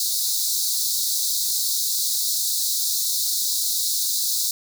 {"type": "high-pass noise", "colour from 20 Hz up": "pink", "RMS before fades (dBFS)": -23, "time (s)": [0, 4.51], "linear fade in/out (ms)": 2, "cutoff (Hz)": 3800, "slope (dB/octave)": 96, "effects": []}